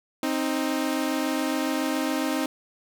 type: tone pair together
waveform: sawtooth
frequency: 263.9 / 311.1 Hz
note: C4 / D#4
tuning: +15 / 0 cents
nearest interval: minor third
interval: 285 cents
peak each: -23 dBFS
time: 0.23-2.46 s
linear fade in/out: 2 ms
effects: none